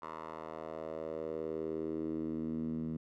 10% pulse tone with band-pass filter sweep, 79.6 Hz, D#2, 40 cents sharp, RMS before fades -39 dBFS, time 0.02-2.97 s, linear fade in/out 5 ms, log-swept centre 1000 to 200 Hz, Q 3.2, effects none

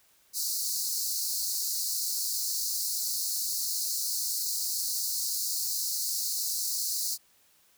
pink high-pass noise, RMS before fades -31 dBFS, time 0.33-7.18 s, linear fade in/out 50 ms, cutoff 4200 Hz, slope 96 dB/octave, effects white hiss -64 dBFS RMS until 7.77 s

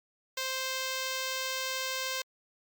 5% pulse tone, 523 Hz, C5, 1 cent flat, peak -20 dBFS, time 0.37-2.22 s, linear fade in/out 5 ms, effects Opus 48 kbps

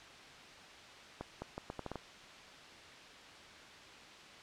accelerating click train, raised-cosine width 1 ms, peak -26 dBFS, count 8, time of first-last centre 1.21-1.957 s, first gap 210 ms, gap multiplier 0.76, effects white hiss -53 dBFS RMS until 4.42 s + low-pass 4000 Hz 12 dB/octave

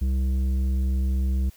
sine tone with tanh clipping, 65.41 Hz, C2, in tune, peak -22 dBFS, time 0.01-1.5 s, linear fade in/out 10 ms, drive 9 dB, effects white hiss -55 dBFS RMS until 1.56 s

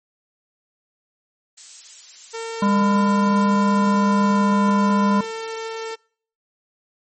violet noise, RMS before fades -32 dBFS, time 1.57-4.4 s, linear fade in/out 10 ms
sawtooth tone with pitch glide, 454.6 to 449.1 Hz, A#4 to A4, -43 to +35 cents, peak -23 dBFS, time 2.33-5.96 s, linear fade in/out 20 ms, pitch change -22 cents, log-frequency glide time 3.57-4.94 s
harmonic tone, 201.6 Hz, G3, 49 cents sharp, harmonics 1 / 3 / 5 / 7, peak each -16 / -29 / -21 / -31 dBFS, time 2.62-5.21 s, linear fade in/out 5 ms
effects noise-tail reverb RT60 0.5 s tail -24 dB re dry + MP3 32 kbps

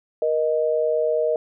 sine tone pair together, 473 / 622.3 Hz, A#4 / D#5, +25 / 0 cents, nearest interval perfect fourth, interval 475 cents, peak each -21 dBFS, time 0.22-1.36 s, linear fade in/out 2 ms, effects none

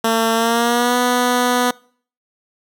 10% pulse tone with pitch glide, 226.2 to 246.7 Hz, A3 to B3, +48 to -2 cents, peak -6 dBFS, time 0.04-1.71 s, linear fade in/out 5 ms, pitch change +150 cents, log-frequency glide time 0.34-0.97 s, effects noise-tail reverb RT60 0.5 s tail -24 dB re dry

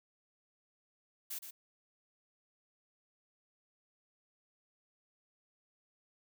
blue noise with echo, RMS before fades -41 dBFS, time 1.3-1.39 s, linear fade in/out 10 ms, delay 120 ms, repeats 1, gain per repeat -7 dB, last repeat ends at 1.51 s, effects none

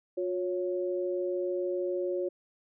sine tone pair together, 358.8 / 554.4 Hz, F4 / C#5, +47 / 0 cents, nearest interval minor sixth, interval 753 cents, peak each -30 / -33 dBFS, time 0.17-2.29 s, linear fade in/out 10 ms, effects none

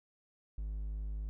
triangle tone, 51.91 Hz, G#1, in tune, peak -34 dBFS, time 0.58-1.29 s, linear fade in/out 0 ms, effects none

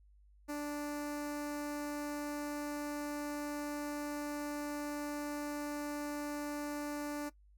sawtooth tone with notch filter, 293.1 Hz, D4, 3 cents flat, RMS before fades -39 dBFS, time 0.48-7.3 s, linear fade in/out 20 ms, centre 3300 Hz, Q 1.2, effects noise-tail reverb RT60 0.1 s tail -18 dB re dry + added 50 Hz sine -60 dBFS peak until 7.57 s

